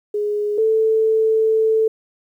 sine tone pair in turn, 416.4 / 441.2 Hz, G#4 / A4, +5 / +5 cents, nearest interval minor second, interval 100 cents, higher second, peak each -18 / -13 dBFS, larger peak second, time 0.14-0.58 / 0.58-1.88 s, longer second, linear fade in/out 5 ms, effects 9-bit

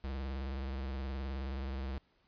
square tone with vibrato, 66.9 Hz, C2, 39 cents sharp, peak -37 dBFS, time 0.04-1.98 s, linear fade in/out 0 ms, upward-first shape sine, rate 19 Hz, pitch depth 79 cents each way, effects pink hiss -72 dBFS RMS until 2.27 s + resampled to 11025 Hz

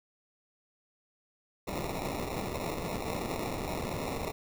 white noise with sample-and-hold, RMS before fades -35 dBFS, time 1.67-4.32 s, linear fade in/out 10 ms, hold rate 1575 Hz, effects none

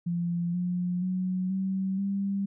sine tone with pitch steps, 172.4 / 178.38 / 184.56 / 190.96 / 197.58 Hz, F3 / F3 / F#3 / G3 / G3, -22 / +37 / -4 / -45 / +14 cents, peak -26 dBFS, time 0.06-2.46 s, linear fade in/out 10 ms, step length 480 ms, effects none

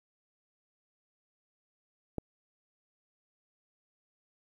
click, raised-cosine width 2 ms, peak -20 dBFS, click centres 2.183 s, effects 10-bit

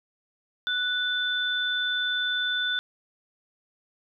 sine tone pair together, 1480 / 3520 Hz, F#6 / A7, 0 / 0 cents, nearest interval octave + minor third, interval 1500 cents, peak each -27 dBFS, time 0.67-2.79 s, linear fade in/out 0 ms, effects none

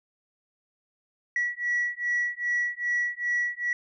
sine beating tone pair, 1935 / 1937.5 Hz, B6 / B6, -36 / -34 cents, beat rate 2.5 Hz, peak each -27 dBFS, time 1.36-3.73 s, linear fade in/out 2 ms, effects tanh soft clip ceiling -20 dBFS

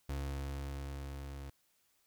35% pulse tone with level ramp, 69.3 Hz, C#2, in tune, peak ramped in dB -34 to -42 dBFS, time 0.09-1.5 s, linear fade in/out 5 ms, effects white hiss -74 dBFS RMS until 2.06 s

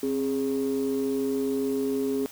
triangle ring-modulated tone, 73.42 Hz, D2, in tune, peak -18 dBFS, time 0.03-2.26 s, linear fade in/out 0 ms, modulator 340 Hz, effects tanh soft clip ceiling -18 dBFS + white hiss -46 dBFS RMS until 2.31 s

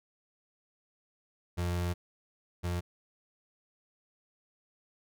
35% pulse tone pair in turn, 87.8 / 87.8 Hz, F2 / F2, +10 / +10 cents, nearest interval unison, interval 0 cents, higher neither, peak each -28 / -29 dBFS, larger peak first, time 1.57-1.94 / 2.63-2.81 s, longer first, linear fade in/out 20 ms, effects none

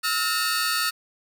sawtooth tone cluster, 1292 / 1413 / 1825 / 4490 Hz, E6 / F6 / A#6 / C#8, -35 / +20 / -37 / +21 cents, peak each -24 / -25 / -26 / -24 dBFS, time 0.03-0.91 s, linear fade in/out 20 ms, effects none

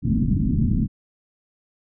white low-pass noise, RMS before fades -20 dBFS, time 0.02-0.88 s, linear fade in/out 50 ms, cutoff 260 Hz, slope 48 dB/octave, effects none

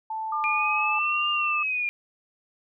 sine tone with pitch glide, 880 to 854 Hz, A5 to G#5, 0 to +48 cents, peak -28 dBFS, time 0.1-0.99 s, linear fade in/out 5 ms, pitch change -52 cents, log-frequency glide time 0.35-0.66 s
sine tone, 1200 Hz, D6, 37 cents sharp, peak -26 dBFS, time 0.32-1.63 s, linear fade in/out 5 ms
sine exponential two-way sweep, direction up then down, 2400 to 2815 to 2400 Hz, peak -24 dBFS, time 0.44-1.89 s, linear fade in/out 0 ms, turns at 1.3 s
effects none

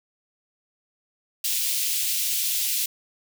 white high-pass noise, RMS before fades -25 dBFS, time 1.44-2.86 s, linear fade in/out 5 ms, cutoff 2600 Hz, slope 24 dB/octave, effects none

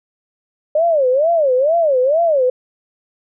sine tone with vibrato, 586 Hz, D5, 4 cents flat, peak -11 dBFS, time 0.75-2.5 s, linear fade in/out 5 ms, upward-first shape sine, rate 2.2 Hz, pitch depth 270 cents each way, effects none

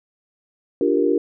sine chord, G minor seventh, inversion second, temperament equal, 293.7 / 349.2 / 392 / 466.2 Hz, D4 / F4 / G4 / Bb4, 0 / 0 / 0 / 0 cents, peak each -21 dBFS, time 0.81-1.18 s, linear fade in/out 2 ms, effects none

